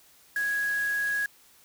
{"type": "tone in noise", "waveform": "sine", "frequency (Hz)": 1661.2, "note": "G#6", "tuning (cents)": 0, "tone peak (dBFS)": -25, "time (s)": [0.36, 1.26], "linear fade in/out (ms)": 2, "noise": "white", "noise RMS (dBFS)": -43, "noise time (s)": [0.36, 1.26], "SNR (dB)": 15, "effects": ["white hiss -58 dBFS RMS until 1.64 s"]}